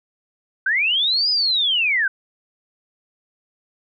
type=linear two-way sweep; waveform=sine; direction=up then down; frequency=1489 to 5040 to 1489 Hz; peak=-16 dBFS; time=0.66-2.08 s; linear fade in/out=5 ms; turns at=1.3 s; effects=none